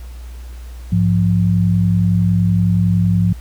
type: tone pair together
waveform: sine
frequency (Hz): 103.83 / 174.62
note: G#2 / F3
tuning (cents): 0 / 0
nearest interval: major sixth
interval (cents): 900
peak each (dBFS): -14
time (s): 0.92-3.33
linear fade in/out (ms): 5
effects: added 60 Hz sine -29 dBFS peak until 3.4 s + pink hiss -46 dBFS RMS until 3.4 s